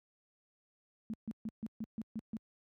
sine tone bursts, 220 Hz, A3, in tune, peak -36 dBFS, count 8, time 1.1-2.368 s, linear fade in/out 0 ms, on 36 ms, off 140 ms, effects high-pass 60 Hz 12 dB/octave

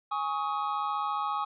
triangle chord, Ab suspended fourth, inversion none, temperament equal with one note detuned, 830.6 / 1108.7 / 1263.3 Hz, Ab5 / Db6 / Eb6, 0 / 0 / +26 cents, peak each -31 dBFS, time 0.11-1.45 s, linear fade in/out 10 ms, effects resampled to 11025 Hz

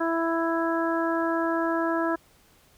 harmonic tone, 330.8 Hz, E4, 6 cents sharp, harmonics 1 / 2 / 3 / 4 / 5, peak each -26 / -29 / -31 / -32 / -33 dBFS, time 0-2.16 s, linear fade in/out 10 ms, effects pink hiss -59 dBFS RMS until 2.77 s

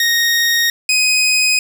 20% pulse tone pair in turn, 1864.7 / 2508 Hz, A#6 / D#7, 0 / +13 cents, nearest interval perfect fourth, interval 513 cents, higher second, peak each -7 dBFS, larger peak neither, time 0-0.7 / 0.89-1.59 s, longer neither, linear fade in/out 2 ms, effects 8-bit

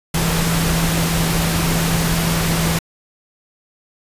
sine tone in noise, 165.5 Hz, E3, 7 cents sharp, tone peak -18 dBFS, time 0.14-2.79 s, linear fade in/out 5 ms, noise pink, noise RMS -20 dBFS, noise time 0.14-2.79 s, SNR -1 dB, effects resampled to 32000 Hz

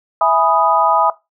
sine chord, E major seventh, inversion none, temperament equal, 659.3 / 830.6 / 987.8 / 1244.5 Hz, E5 / G#5 / B5 / D#6, 0 / 0 / 0 / 0 cents, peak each -16 dBFS, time 0.21-1.1 s, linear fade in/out 2 ms, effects noise-tail reverb RT60 0.2 s tail -17 dB re dry

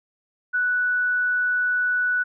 sine tone, 1480 Hz, F#6, in tune, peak -19 dBFS, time 0.53-2.24 s, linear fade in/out 20 ms, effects none

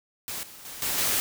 white noise with level steps, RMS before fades -34 / -46 / -40 / -28 / -25 dBFS, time 0.28-1.2 s, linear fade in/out 0 ms, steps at 0.43 / 0.65 / 0.82 / 0.98 s, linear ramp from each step 2 ms, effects none

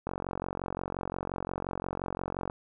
click train, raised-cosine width 1 ms, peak -19 dBFS, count 112, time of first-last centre 0.07-2.499 s, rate 45.7 Hz, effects none

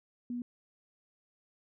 sine tone, 242.8 Hz, B3, 29 cents flat, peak -34 dBFS, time 0.3-0.42 s, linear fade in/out 2 ms, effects none

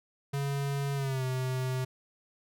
square tone with pitch glide, 140 to 129.12 Hz, C#3 to C3, +18 to -23 cents, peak -30 dBFS, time 0.33-1.85 s, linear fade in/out 10 ms, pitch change -141 cents, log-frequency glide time 0.95-1.24 s, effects none

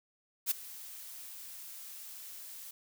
blue noise with ADSR envelope, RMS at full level -28 dBFS, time 0.46-2.71 s, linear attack 50 ms, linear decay 11 ms, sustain -19 dB, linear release 4 ms, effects none

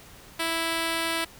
5% pulse tone, 329.6 Hz, E4, in tune, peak -14 dBFS, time 0.39-1.25 s, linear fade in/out 10 ms, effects pink hiss -49 dBFS RMS until 1.39 s

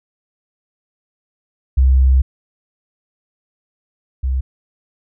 sine tone pair in turn, 65.41 / 65.12 Hz, C2 / C2, 0 / -8 cents, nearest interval unison, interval 8 cents, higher first, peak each -8 / -15 dBFS, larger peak first, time 1.77-2.22 / 4.23-4.41 s, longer first, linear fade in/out 10 ms, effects none

